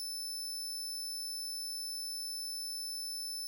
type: tone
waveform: sawtooth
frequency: 5274 Hz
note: E8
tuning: in tune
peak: -35 dBFS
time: 0-3.47 s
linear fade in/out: 0 ms
effects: 11-bit